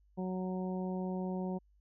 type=harmonic tone; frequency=185 Hz; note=F#3; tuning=in tune; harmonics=1 / 2 / 3 / 4 / 5; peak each=-35 / -41 / -45 / -47 / -49 dBFS; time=0.17-1.59 s; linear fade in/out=20 ms; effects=added 50 Hz sine -64 dBFS peak until 1.8 s